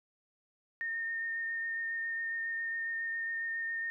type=tone with vibrato; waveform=sine; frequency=1829 Hz; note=A#6; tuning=33 cents flat; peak=-33 dBFS; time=0.81-3.9 s; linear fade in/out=0 ms; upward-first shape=sine; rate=7.3 Hz; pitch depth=12 cents each way; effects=none